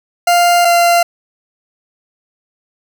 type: tone pair in turn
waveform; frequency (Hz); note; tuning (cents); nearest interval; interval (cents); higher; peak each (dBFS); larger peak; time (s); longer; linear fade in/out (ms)
40% pulse; 698.5 / 690.9; F5 / F5; 0 / -19; unison; 19; first; -7; neither; 0.27-0.65 / 0.65-1.03; neither; 5
effects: none